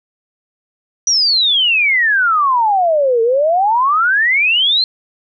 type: exponential two-way sweep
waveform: sine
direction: down then up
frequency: 5920 to 446.1 to 4244 Hz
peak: -10 dBFS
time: 1.07-4.84 s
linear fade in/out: 2 ms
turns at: 3.22 s
effects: none